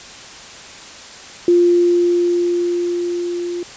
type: tone with level ramp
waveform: sine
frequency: 349.3 Hz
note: F4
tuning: in tune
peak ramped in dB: -8 to -21 dBFS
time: 1.48-3.63 s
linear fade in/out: 2 ms
effects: white hiss -36 dBFS RMS until 3.76 s + resampled to 16000 Hz